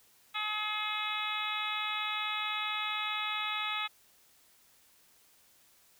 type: harmonic tone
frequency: 424.5 Hz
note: G#4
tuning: 38 cents sharp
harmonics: 2 / 3 / 4 / 5 / 6 / 7 / 8 / 9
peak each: -42 / -37 / -45 / -40 / -38 / -49 / -39 / -41 dBFS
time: 0.34-3.88 s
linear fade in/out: 20 ms
effects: white hiss -64 dBFS RMS until 5.99 s